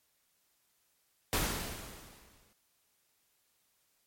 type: noise with exponential decay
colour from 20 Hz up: pink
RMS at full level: -29 dBFS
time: 1.33-2.53 s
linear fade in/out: 0 ms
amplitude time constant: 260 ms
effects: white hiss -74 dBFS RMS until 4.06 s + MP3 64 kbps